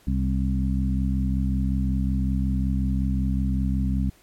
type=harmonic tone with a mistuned harmonic; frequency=65.41 Hz; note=C2; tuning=in tune; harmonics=1 / 2 / 3 / 4; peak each=-23 / -28 / -26 / -31 dBFS; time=0.07-4.1 s; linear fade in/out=5 ms; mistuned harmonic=4; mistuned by=+20 cents; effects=pink hiss -57 dBFS RMS until 4.22 s + MP3 64 kbps